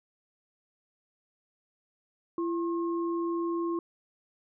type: tone pair together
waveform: sine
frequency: 338.3 / 1074 Hz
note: E4 / C6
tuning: +45 / +45 cents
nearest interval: octave + minor sixth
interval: 2000 cents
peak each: -28 / -37 dBFS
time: 2.38-3.79 s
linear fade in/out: 2 ms
effects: none